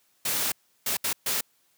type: noise bursts at uneven times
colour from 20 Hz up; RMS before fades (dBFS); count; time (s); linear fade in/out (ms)
white; -27; 4; 0.25-0.52 / 0.86-0.97 / 1.04-1.13 / 1.26-1.41; 5
effects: white hiss -67 dBFS RMS until 1.77 s + high-pass 100 Hz 12 dB/octave